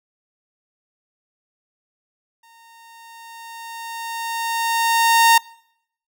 sawtooth tone with exponential growth, 920 Hz, A#5, 23 cents flat, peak -6 dBFS, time 2.43-5.38 s, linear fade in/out 5 ms, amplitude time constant 640 ms, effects noise-tail reverb RT60 0.7 s tail -24 dB re dry

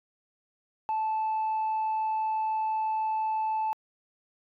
sine tone, 874 Hz, A5, 12 cents flat, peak -24 dBFS, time 0.89-3.73 s, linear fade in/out 0 ms, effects tanh soft clip ceiling -24 dBFS

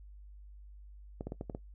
clicks, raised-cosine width 2 ms, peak -25 dBFS, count 6, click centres 1.209 / 1.27 / 1.321 / 1.411 / 1.498 / 1.549 s, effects noise-tail reverb RT60 0.1 s tail -17 dB re dry + added 50 Hz sine -49 dBFS peak until 1.74 s

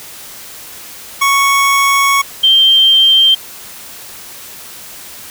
25% pulse / sine tone pair in turn, 1108.7 / 3153 Hz, C#6 / G7, 0 / +9 cents, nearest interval octave + tritone, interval 1809 cents, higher second, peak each -5 dBFS, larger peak neither, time 1.21-2.22 / 2.43-3.35 s, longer first, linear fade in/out 10 ms, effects white hiss -32 dBFS RMS until 5.3 s

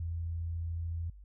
sine tone, 83.7 Hz, E2, 27 cents sharp, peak -33 dBFS, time 0-1.1 s, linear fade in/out 5 ms, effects added 50 Hz sine -49 dBFS peak until 1.24 s

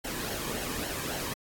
pink noise with flanger, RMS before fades -35 dBFS, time 0.04-1.34 s, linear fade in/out 10 ms, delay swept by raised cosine 0.81 to 1.48 ms, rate 3.6 Hz, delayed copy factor -0.55, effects AAC 64 kbps

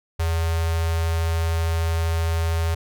square tone with notch filter, 82.41 Hz, E2, in tune, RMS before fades -22 dBFS, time 0.19-2.75 s, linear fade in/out 10 ms, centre 240 Hz, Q 1.1, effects none

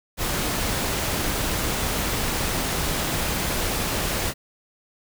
pink noise, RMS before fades -25 dBFS, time 0.17-4.34 s, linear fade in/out 50 ms, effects none

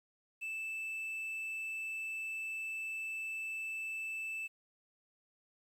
triangle tone with quantisation, 2637 Hz, E7, in tune, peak -36 dBFS, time 0.41-4.48 s, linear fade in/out 20 ms, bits 11, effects none

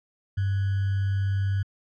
sine tone with sample-and-hold, 98 Hz, G2, in tune, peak -22 dBFS, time 0.37-1.63 s, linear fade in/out 10 ms, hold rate 1575 Hz, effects low-pass 3000 Hz 12 dB/octave

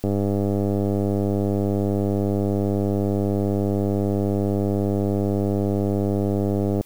click train, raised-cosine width 2 ms, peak -10 dBFS, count 678, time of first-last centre 0.04-6.81 s, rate 100 Hz, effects white hiss -53 dBFS RMS until 6.85 s

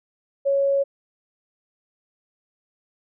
sine tone, 554.4 Hz, C#5, in tune, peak -17 dBFS, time 0.45-0.84 s, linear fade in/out 20 ms, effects none

